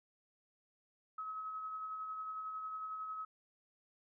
sine tone with tremolo, 1281 Hz, E6, 50 cents flat, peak -39 dBFS, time 1.18-3.25 s, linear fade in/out 5 ms, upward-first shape sine, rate 11 Hz, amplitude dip 30%, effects none

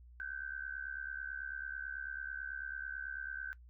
sine tone with amplitude modulation, 1540 Hz, G6, 31 cents flat, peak -36 dBFS, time 0.2-3.53 s, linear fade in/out 0 ms, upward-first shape sine, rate 69.1 Hz, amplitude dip 85%, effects noise-tail reverb RT60 0.1 s tail -18 dB re dry + added 60 Hz sine -54 dBFS peak until 3.69 s

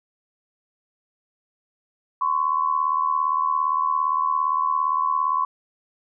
sine tone pair together, 1031.2 / 1108.7 Hz, C6 / C#6, -26 / 0 cents, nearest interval minor second, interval 126 cents, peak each -22 / -22 dBFS, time 2.21-5.45 s, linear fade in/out 5 ms, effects none

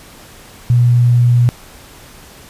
sine tone, 121.2 Hz, B2, 32 cents flat, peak -7 dBFS, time 0.7-1.49 s, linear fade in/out 0 ms, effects pink hiss -39 dBFS RMS until 2.49 s + resampled to 32000 Hz

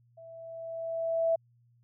sine tone with level ramp, 659.3 Hz, E5, in tune, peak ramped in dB -47 to -22 dBFS, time 0.17-1.36 s, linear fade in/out 10 ms, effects added 119 Hz sine -62 dBFS peak until 1.83 s

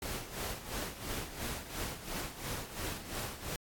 pink noise with tremolo, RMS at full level -38 dBFS, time 0.02-3.56 s, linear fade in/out 2 ms, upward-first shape sine, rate 2.9 Hz, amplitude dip 70%, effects AAC 64 kbps

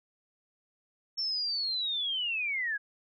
sine linear sweep, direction down, 5450 to 1615 Hz, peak -29 dBFS, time 1.17-2.78 s, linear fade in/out 20 ms, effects none

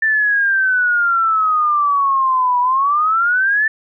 sine exponential two-way sweep, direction down then up, 1782 to 974 to 1782 Hz, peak -12 dBFS, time 0.02-3.68 s, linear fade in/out 5 ms, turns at 2.6 s, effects none

